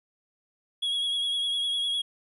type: tone with vibrato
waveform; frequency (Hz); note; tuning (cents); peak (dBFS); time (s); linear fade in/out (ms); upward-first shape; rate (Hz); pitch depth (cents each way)
triangle; 3322; G#7; 0; -24; 0.82-2.02; 10; sine; 9.9; 27
effects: resampled to 32000 Hz + 11-bit